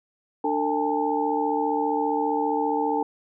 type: tone cluster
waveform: sine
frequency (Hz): 296.1 / 450.5 / 810 / 885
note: D4 / A4 / G#5 / A5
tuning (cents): +14 / +41 / -43 / +10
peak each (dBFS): -27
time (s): 0.44-3.03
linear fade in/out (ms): 5
effects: none